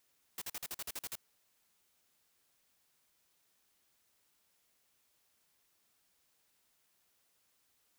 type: noise bursts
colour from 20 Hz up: white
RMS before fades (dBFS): -41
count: 10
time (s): 0.38-1.154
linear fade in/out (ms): 2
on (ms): 36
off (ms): 46
effects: white hiss -75 dBFS RMS until 7.98 s